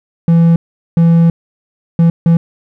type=tone bursts at uneven times; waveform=triangle; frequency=167.2 Hz; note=E3; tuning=25 cents sharp; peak=-3 dBFS; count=4; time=0.28-0.56 / 0.97-1.3 / 1.99-2.1 / 2.26-2.37 s; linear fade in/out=2 ms; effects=none

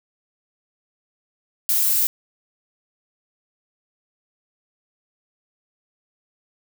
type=noise; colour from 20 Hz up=violet; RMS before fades=-19 dBFS; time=1.69-2.07 s; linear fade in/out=0 ms; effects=none

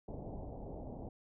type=low-pass noise; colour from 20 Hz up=pink; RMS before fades=-45 dBFS; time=0.08-1.09 s; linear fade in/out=5 ms; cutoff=800 Hz; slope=48 dB/octave; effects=none

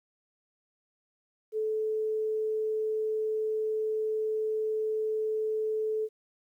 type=tone; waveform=sine; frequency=434.5 Hz; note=A4; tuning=22 cents flat; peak=-27 dBFS; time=1.52-6.09 s; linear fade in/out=50 ms; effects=11-bit

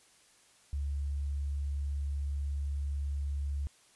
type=tone; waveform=sine; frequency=70.9 Hz; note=C#2; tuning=40 cents sharp; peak=-31 dBFS; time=0.73-3.67 s; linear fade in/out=0 ms; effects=white hiss -63 dBFS RMS until 3.95 s + resampled to 24000 Hz

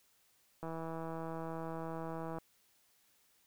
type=click train; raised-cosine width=1 ms; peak=-29 dBFS; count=287; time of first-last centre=0.63-2.385 s; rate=163 Hz; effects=white hiss -71 dBFS RMS until 3.46 s

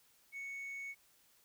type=tone; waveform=sine; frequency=2217 Hz; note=C#7; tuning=in tune; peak=-39 dBFS; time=0.32-0.95 s; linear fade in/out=50 ms; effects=tanh soft clip ceiling -41 dBFS + white hiss -69 dBFS RMS until 1.44 s

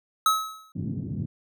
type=tone with exponential decay; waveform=square; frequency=1286 Hz; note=E6; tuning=43 cents flat; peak=-16 dBFS; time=0.26-0.72 s; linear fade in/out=2 ms; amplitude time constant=98 ms
type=band-pass noise; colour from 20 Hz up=pink; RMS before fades=-31 dBFS; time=0.75-1.26 s; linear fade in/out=10 ms; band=110 to 240 Hz; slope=24 dB/octave
effects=none

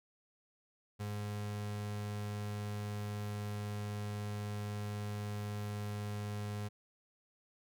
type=tone; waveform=35% pulse; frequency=103.83 Hz; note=G#2; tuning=in tune; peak=-36 dBFS; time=0.99-6.69 s; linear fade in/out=20 ms; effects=none

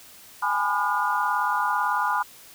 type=tone cluster; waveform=sine; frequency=807 / 845 / 1000 / 1210 / 1432 Hz; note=G#5 / G#5 / B5 / D#6 / F6; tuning=-50 / +30 / +21 / -49 / +43 cents; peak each=-33 / -28 / -25 / -28 / -28 dBFS; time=0.42-2.23 s; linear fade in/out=10 ms; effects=white hiss -48 dBFS RMS until 2.54 s

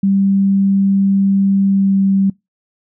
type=tone with pitch glide; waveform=sine; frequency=196 to 194.65 Hz; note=G3 to G3; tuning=0 to -12 cents; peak=-10 dBFS; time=0.03-2.3 s; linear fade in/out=5 ms; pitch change=-12 cents; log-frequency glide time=1.66-2.01 s; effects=noise-tail reverb RT60 0.2 s tail -25 dB re dry

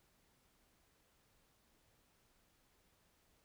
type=silence; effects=pink hiss -74 dBFS RMS until 3.44 s

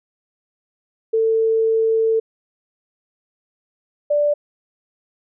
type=tone pair in turn; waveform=sine; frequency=446.9 / 587.1 Hz; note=A4 / D5; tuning=+27 / -1 cents; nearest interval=perfect fourth; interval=472 cents; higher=second; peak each=-14 / -14 dBFS; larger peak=neither; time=1.13-2.2 / 4.1-4.34 s; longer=first; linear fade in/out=10 ms; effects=none

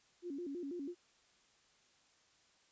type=tone with vibrato; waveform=sine; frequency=313.3 Hz; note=D#4; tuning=12 cents sharp; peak=-40 dBFS; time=0.22-0.95 s; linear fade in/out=50 ms; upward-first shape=square; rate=6.1 Hz; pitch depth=200 cents each way; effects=white hiss -70 dBFS RMS until 2.71 s + resampled to 16000 Hz

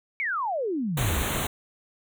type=exponential sweep; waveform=sine; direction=down; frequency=2296 to 59.6 Hz; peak=-25 dBFS; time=0.2-1.22 s; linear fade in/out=0 ms
type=band-stop noise; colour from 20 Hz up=pink; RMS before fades=-28 dBFS; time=0.97-1.47 s; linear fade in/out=5 ms; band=4100 to 6200 Hz; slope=96 dB/octave
effects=none

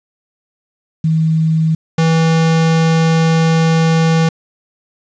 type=tone pair in turn; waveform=sine / square; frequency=159.9 / 162.7 Hz; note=D#3 / E3; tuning=+48 / -22 cents; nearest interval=unison; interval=30 cents; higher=second; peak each=-10 dBFS; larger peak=neither; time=1.04-1.75 / 1.98-4.29 s; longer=second; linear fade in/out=5 ms; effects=resampled to 16000 Hz + 7-bit

